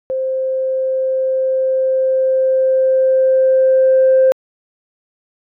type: tone with level ramp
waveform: sine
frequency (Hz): 524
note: C5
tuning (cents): +2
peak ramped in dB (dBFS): -16 to -6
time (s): 0.1-4.32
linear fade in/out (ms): 0
effects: tanh soft clip ceiling -4 dBFS